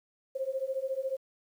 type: beating tone pair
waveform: sine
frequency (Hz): 523.3 / 537.3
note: C5 / C5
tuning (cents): 0 / +46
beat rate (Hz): 14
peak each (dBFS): -34 / -33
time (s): 0.35-1.17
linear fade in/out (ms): 10
effects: 10-bit